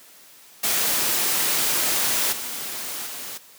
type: noise with level steps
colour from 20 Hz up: white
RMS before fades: -22 / -31 / -34 dBFS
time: 0.63-3.38 s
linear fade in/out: 10 ms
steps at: 2.32 / 3.06 s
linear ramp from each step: 10 ms
effects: white hiss -49 dBFS RMS until 3.58 s + high-pass 150 Hz 12 dB/octave